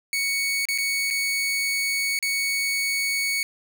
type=tone with dropouts; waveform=sawtooth; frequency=2226 Hz; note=C#7; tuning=7 cents sharp; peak=-19 dBFS; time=0.13-3.43 s; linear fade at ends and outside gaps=1 ms; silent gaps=0.654-0.686 / 0.778-0.784 / 1.103-1.108 / 2.19-2.226 s; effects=8-bit